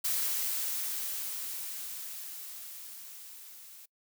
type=noise with level ramp; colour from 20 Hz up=blue; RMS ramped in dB=-30 to -51 dBFS; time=0.04-3.86 s; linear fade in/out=10 ms; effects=noise-tail reverb RT60 0.1 s tail -24 dB re dry